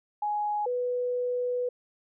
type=tone pair in turn; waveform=sine; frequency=835 / 493.6 Hz; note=G#5 / B4; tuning=+9 / -1 cents; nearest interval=major sixth; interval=910 cents; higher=first; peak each=-26 dBFS; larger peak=neither; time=0.22-0.66 / 0.66-1.69 s; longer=second; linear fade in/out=5 ms; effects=none